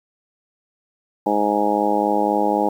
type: harmonic tone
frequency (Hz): 103.83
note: G#2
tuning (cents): 0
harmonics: 2 / 3 / 4 / 5 / 6 / 7 / 8 / 9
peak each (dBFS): -26 / -23 / -26 / -24 / -26 / -29 / -20 / -31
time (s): 1.26-2.69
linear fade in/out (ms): 5
effects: 8-bit